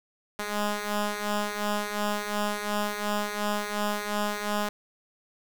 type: ring-modulated tone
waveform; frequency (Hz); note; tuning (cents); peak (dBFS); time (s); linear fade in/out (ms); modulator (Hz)
10% pulse; 207.7; G#3; 0; -16; 0.39-4.69; 2; 414
effects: none